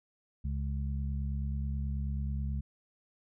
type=harmonic tone; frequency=69.3 Hz; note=C#2; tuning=in tune; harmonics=1 / 2 / 3; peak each=-32 / -38 / -42 dBFS; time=0.44-2.61 s; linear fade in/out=10 ms; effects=none